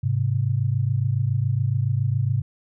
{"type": "tone pair together", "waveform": "sine", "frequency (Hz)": [104.93, 132.1], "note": ["G#2", "C3"], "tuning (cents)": [18, 17], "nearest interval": "major third", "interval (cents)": 399, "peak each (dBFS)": -22, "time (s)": [0.03, 2.42], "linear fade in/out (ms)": 10, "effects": []}